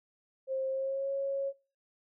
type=tone with pitch glide; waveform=sine; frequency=530 to 549.6 Hz; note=C5 to C#5; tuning=+22 to -15 cents; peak=-30 dBFS; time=0.47-1.53 s; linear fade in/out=50 ms; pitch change=+63 cents; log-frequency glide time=0.69-1.1 s; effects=noise-tail reverb RT60 0.5 s tail -26 dB re dry